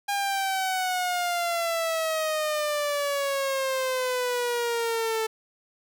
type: exponential sweep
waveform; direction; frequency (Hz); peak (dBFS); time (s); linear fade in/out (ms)
sawtooth; down; 810 to 440; -21; 0.08-5.27; 10
effects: none